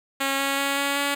5% pulse tone with pitch steps, 273.4 / 275.8 / 278.2 / 280.6 / 283 Hz, C#4 / C#4 / C#4 / C#4 / C#4, -24 / -9 / +6 / +21 / +36 cents, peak -11 dBFS, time 0.2-1.15 s, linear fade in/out 10 ms, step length 190 ms, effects none

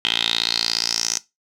10% pulse tone with band-pass filter sweep, 57.1 Hz, A#1, 35 cents flat, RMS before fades -22 dBFS, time 0.05-1.18 s, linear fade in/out 0 ms, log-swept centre 3200 to 6100 Hz, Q 6.5, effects noise-tail reverb RT60 0.2 s tail -18 dB re dry

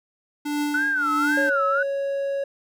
square tone with tremolo, 293.7 Hz, D4, in tune, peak -22 dBFS, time 0.45-1.5 s, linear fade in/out 10 ms, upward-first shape triangle, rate 1.5 Hz, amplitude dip 90%
sine tone with vibrato, 1449 Hz, F#6, 37 cents flat, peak -20 dBFS, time 0.74-1.83 s, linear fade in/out 5 ms, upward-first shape sine, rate 1.9 Hz, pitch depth 200 cents each way
triangle tone, 554.4 Hz, C#5, in tune, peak -21 dBFS, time 1.37-2.44 s, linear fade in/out 5 ms
effects none

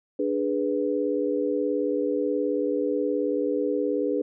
sine chord, G# diminished, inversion second, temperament equal, 293.7 / 415.3 / 493.9 Hz, D4 / G#4 / B4, 0 / 0 / 0 cents, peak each -27 dBFS, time 0.19-4.22 s, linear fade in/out 5 ms, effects none

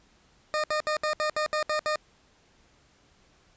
20% pulse tone bursts, 611 Hz, D#5, 32 cents flat, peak -20 dBFS, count 9, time 0.54-1.958 s, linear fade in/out 0 ms, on 98 ms, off 67 ms, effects pink hiss -62 dBFS RMS until 3.56 s + resampled to 16000 Hz

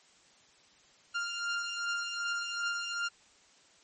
sawtooth beating tone pair, 1396.9 / 1399.5 Hz, F6 / F6, 0 / +3 cents, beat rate 2.6 Hz, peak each -30 / -34 dBFS, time 1.14-3.09 s, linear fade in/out 20 ms, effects white hiss -62 dBFS RMS until 3.83 s + MP3 32 kbps

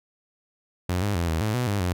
sawtooth tone with pitch steps, 90.1 / 102.3 / 85.5 / 80.3 / 107.7 / 123.9 / 101.3 / 89.6 Hz, F#2 / G#2 / F2 / E2 / A2 / B2 / G#2 / F2, -45 / -26 / -36 / -45 / -37 / +6 / -43 / +45 cents, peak -19 dBFS, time 0.89-1.93 s, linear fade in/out 5 ms, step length 130 ms, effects none

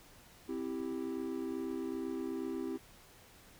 triangle chord, C major, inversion none, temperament equal, 261.6 / 329.6 / 392 Hz, C4 / E4 / G4, 0 / 0 / 0 cents, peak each -38 / -38 / -39 dBFS, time 0.48-2.78 s, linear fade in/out 20 ms, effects pink hiss -59 dBFS RMS until 3.59 s

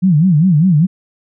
sine tone with vibrato, 167.6 Hz, E3, 29 cents sharp, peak -7 dBFS, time 0.02-0.87 s, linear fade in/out 20 ms, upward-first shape sine, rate 5 Hz, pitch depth 240 cents each way, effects none

